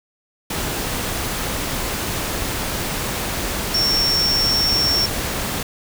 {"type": "tone in noise", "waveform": "sine", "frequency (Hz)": 5470, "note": "F8", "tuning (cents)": -37, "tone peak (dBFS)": -16, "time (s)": [3.74, 5.06], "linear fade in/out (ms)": 5, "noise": "pink", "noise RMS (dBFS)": -24, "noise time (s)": [0.5, 5.63], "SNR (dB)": 5, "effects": []}